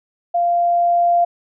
sine tone with level ramp, 694 Hz, F5, 11 cents flat, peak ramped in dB -14 to -11 dBFS, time 0.34-1.25 s, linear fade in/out 10 ms, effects none

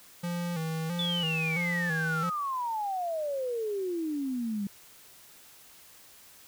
square tone with vibrato, 167.1 Hz, E3, 24 cents sharp, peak -31 dBFS, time 0.23-2.3 s, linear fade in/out 10 ms, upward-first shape square, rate 1.5 Hz, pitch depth 67 cents each way
sine exponential sweep, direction down, 3520 to 195.2 Hz, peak -29 dBFS, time 0.99-4.67 s, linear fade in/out 2 ms
effects white hiss -54 dBFS RMS until 6.47 s

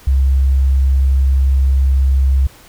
sine tone, 67 Hz, C2, 42 cents sharp, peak -9 dBFS, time 0.07-2.47 s, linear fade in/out 5 ms, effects pink hiss -43 dBFS RMS until 2.68 s

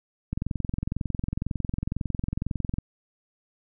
click train, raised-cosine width 5 ms, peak -15 dBFS, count 55, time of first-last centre 0.33-2.785 s, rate 22 Hz, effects none

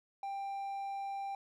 triangle tone, 790 Hz, G5, 13 cents sharp, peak -35 dBFS, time 0.23-1.35 s, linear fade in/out 2 ms, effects none

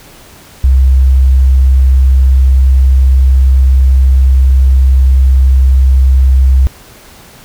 sine tone, 65.6 Hz, C2, 5 cents sharp, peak -3 dBFS, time 0.64-6.67 s, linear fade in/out 0 ms, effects pink hiss -37 dBFS RMS until 7.44 s

